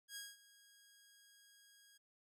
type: tone with ADSR envelope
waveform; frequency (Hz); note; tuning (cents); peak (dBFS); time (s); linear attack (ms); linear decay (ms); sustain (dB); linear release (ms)
10% pulse; 1640; G#6; -22; -37; 0.08-1.98; 82; 200; -19; 12
effects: none